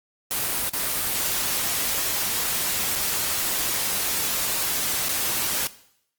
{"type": "noise with dropouts", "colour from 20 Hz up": "white", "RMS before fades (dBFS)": -25, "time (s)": [0.31, 5.67], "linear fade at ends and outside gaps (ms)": 0, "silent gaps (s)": [[0.693, 0.735], [2.952, 2.958], [5.085, 5.092]], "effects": ["noise-tail reverb RT60 0.7 s tail -17 dB re dry", "Opus 24 kbps"]}